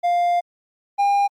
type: tone pair in turn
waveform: triangle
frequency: 700 / 804.8 Hz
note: F5 / G5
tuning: +4 / +45 cents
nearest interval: major second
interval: 241 cents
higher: second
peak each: -14 / -13 dBFS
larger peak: second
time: 0.03-0.41 / 0.98-1.28 s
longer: first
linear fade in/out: 20 ms
effects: Opus 48 kbps